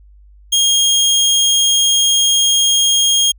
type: tone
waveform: 25% pulse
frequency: 3248 Hz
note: G#7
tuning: 39 cents flat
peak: -7 dBFS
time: 0.52-3.32 s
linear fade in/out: 10 ms
effects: added 50 Hz sine -41 dBFS peak until 3.38 s